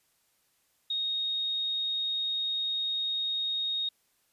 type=tone; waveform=sine; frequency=3730 Hz; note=A#7; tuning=in tune; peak=-28 dBFS; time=0.9-3.89 s; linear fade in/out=5 ms; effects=white hiss -71 dBFS RMS until 4.32 s + resampled to 32000 Hz